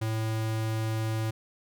square tone, 110.7 Hz, A2, 11 cents sharp, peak -28 dBFS, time 0.01-1.31 s, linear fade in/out 10 ms, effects none

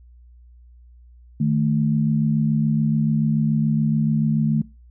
sine tone pair together, 152.9 / 219.9 Hz, D#3 / A3, -30 / -1 cents, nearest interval tritone, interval 629 cents, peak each -19 / -20 dBFS, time 1.4-4.62 s, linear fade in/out 5 ms, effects noise-tail reverb RT60 0.3 s tail -23 dB re dry + added 60 Hz sine -45 dBFS peak until 4.9 s

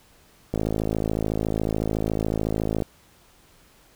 click train, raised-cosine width 2 ms, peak -11 dBFS, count 124, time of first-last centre 0.54-2.822 s, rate 53.9 Hz, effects pink hiss -56 dBFS RMS until 3.95 s

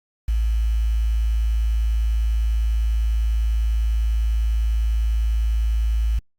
sine tone with quantisation, 55 Hz, A1, in tune, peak -17 dBFS, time 0.28-6.19 s, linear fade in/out 5 ms, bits 7, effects Opus 48 kbps

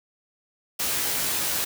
white noise with comb filter, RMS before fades -26 dBFS, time 0.79-1.65 s, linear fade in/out 10 ms, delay 16 ms, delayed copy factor +1, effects none

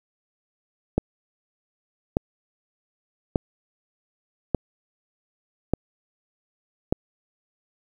click train, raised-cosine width 2 ms, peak -6 dBFS, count 6, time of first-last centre 0.98-6.925 s, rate 0.841 Hz, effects 8-bit

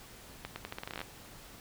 accelerating click train, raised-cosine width 0.3 ms, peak -22 dBFS, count 14, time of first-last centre 0.45-1.015 s, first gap 110 ms, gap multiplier 0.82, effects pink hiss -52 dBFS RMS until 1.6 s

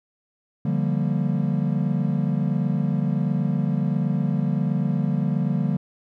triangle chord, G minor seventh, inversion second, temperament equal, 146.83 / 174.61 / 196 / 233.1 Hz, D3 / F3 / G3 / Bb3, 0 / 0 / 0 / 0 cents, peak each -22 / -24 / -24 / -26 dBFS, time 0.65-5.77 s, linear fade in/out 5 ms, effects none

